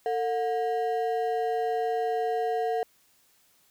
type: ring-modulated tone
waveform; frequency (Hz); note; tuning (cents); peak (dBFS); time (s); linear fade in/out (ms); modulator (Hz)
triangle; 587.3; D5; 0; -20; 0.06-2.83; 0; 137
effects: white hiss -64 dBFS RMS until 3.7 s